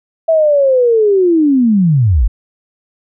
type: linear sweep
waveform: sine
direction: down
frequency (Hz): 659.3 to 41.8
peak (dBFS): -7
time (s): 0.28-2.28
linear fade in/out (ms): 10
effects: none